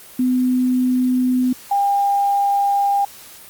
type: tone pair in turn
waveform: sine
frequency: 252.7 / 802.3 Hz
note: B3 / G5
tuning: +40 / +40 cents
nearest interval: octave + minor sixth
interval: 2000 cents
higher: second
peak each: -14 dBFS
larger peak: neither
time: 0.19-1.53 / 1.71-3.05 s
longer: neither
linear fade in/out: 5 ms
effects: white hiss -41 dBFS RMS until 3.49 s + Opus 32 kbps